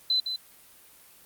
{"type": "tone with echo", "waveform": "sine", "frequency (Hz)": 4035, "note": "B7", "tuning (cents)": 36, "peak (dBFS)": -21, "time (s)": [0.1, 0.2], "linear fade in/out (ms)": 2, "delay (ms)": 160, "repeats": 1, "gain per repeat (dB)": -7, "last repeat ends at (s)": 0.36, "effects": ["white hiss -54 dBFS RMS until 1.25 s", "Opus 32 kbps"]}